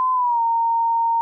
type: tone with pitch glide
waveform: sine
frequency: 1023 to 922 Hz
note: C6 to A#5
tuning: -39 to -19 cents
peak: -16 dBFS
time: 0-1.21 s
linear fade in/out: 0 ms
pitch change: -180 cents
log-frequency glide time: 0.13-0.41 s
effects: none